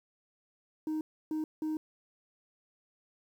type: tone bursts at uneven times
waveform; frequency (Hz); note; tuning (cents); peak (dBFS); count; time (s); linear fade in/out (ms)
sine; 311.1; D#4; 0; -28; 3; 0.87-1.01 / 1.31-1.44 / 1.62-1.77; 2
effects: tanh soft clip ceiling -30 dBFS + 10-bit